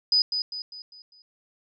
sine tone with echo, 4978 Hz, D#8, in tune, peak -17 dBFS, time 0.12-0.22 s, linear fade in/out 2 ms, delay 200 ms, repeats 5, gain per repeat -7 dB, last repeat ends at 1.22 s, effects none

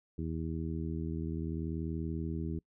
harmonic tone, 80.6 Hz, E2, 38 cents flat, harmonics 1 / 2 / 3 / 4 / 5, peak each -38 / -38 / -41 / -41 / -47 dBFS, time 0.18-2.59 s, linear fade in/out 5 ms, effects noise-tail reverb RT60 0.1 s tail -25 dB re dry

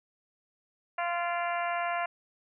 harmonic tone with a mistuned harmonic, 346.2 Hz, F4, 15 cents flat, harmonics 2 / 3 / 4 / 5 / 6 / 7 / 8, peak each -31 / -35 / -37 / -39 / -41 / -42 / -43 dBFS, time 0.98-2.06 s, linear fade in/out 5 ms, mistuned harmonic 7, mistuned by -42 cents, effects none

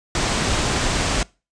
pink low-pass noise, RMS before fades -21 dBFS, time 0.15-1.23 s, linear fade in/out 2 ms, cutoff 8800 Hz, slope 48 dB/octave, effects noise-tail reverb RT60 0.3 s tail -24 dB re dry + resampled to 22050 Hz

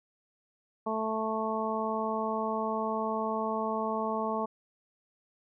harmonic tone, 219.9 Hz, A3, 1 cent flat, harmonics 1 / 2 / 3 / 4 / 5, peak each -35 / -35 / -35 / -35 / -35 dBFS, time 0.86-4.46 s, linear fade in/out 10 ms, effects none

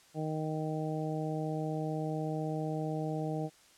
harmonic tone, 155.8 Hz, D#3, 3 cents sharp, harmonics 1 / 2 / 3 / 4 / 5, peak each -35 / -38 / -40 / -41 / -42 dBFS, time 0.14-3.5 s, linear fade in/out 50 ms, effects white hiss -61 dBFS RMS until 3.77 s + low-pass 9000 Hz 12 dB/octave

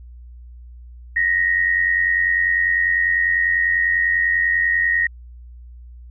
sine tone pair together, 1864.7 / 1954.8 Hz, A#6 / B6, 0 / -18 cents, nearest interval minor second, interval 82 cents, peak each -16 / -22 dBFS, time 1.16-5.07 s, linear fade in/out 5 ms, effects added 60 Hz sine -37 dBFS peak until 6.1 s

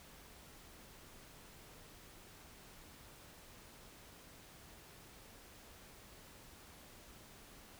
silence, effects pink hiss -58 dBFS RMS until 7.79 s

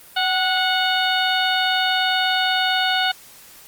harmonic tone with a mistuned harmonic, 733 Hz, F#5, 16 cents flat, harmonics 1 / 2 / 3 / 4 / 5 / 6, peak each -22 / -22 / -29 / -24 / -25 / -30 dBFS, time 0.16-3.12 s, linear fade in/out 10 ms, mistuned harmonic 1, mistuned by +43 cents, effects white hiss -45 dBFS RMS until 3.67 s + Opus 32 kbps

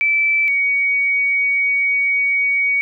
sine tone pair in turn, 2319 / 2248 Hz, D7 / C#7, -22 / +24 cents, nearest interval minor second, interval 54 cents, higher first, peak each -13 / -14 dBFS, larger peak first, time 0.01-0.48 / 0.48-2.81 s, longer second, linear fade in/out 0 ms, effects none

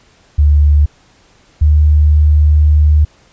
sine tone pair in turn, 73.42 / 75.22 Hz, D2 / D2, 0 / +42 cents, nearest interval unison, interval 42 cents, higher second, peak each -5 dBFS, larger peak neither, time 0.38-0.86 / 1.61-3.05 s, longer second, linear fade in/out 10 ms, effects pink hiss -49 dBFS RMS until 3.32 s + resampled to 16000 Hz

